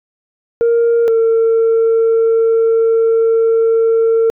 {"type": "tone pair in turn", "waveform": "sine", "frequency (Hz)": [466.2, 453.7], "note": ["A#4", "A#4"], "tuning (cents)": [0, -47], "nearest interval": "unison", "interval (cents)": 47, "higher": "first", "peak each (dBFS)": -7, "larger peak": "neither", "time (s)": [[0.61, 1.08], [1.08, 4.3]], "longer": "second", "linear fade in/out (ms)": 0, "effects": ["tanh soft clip ceiling -7 dBFS"]}